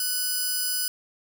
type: tone pair together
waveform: 5% pulse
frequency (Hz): 1484 / 4992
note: F#6 / D#8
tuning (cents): +5 / +5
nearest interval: octave + major sixth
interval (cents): 2100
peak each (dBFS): -19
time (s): 0-0.88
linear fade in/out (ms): 2
effects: none